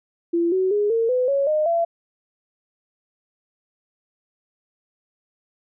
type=tone with pitch steps; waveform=sine; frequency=340 / 375.1 / 413.8 / 456.5 / 503.6 / 555.5 / 612.9 / 676.1 Hz; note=F4 / F#4 / G#4 / A#4 / B4 / C#5 / D#5 / E5; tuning=-46 / +24 / -6 / -36 / +34 / +4 / -26 / +44 cents; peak=-17 dBFS; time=0.33-1.85 s; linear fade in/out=10 ms; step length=190 ms; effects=none